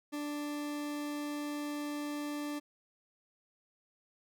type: tone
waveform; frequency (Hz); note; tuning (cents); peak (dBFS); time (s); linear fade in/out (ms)
40% pulse; 293.7; D4; 0; -35; 0.12-2.6; 20
effects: none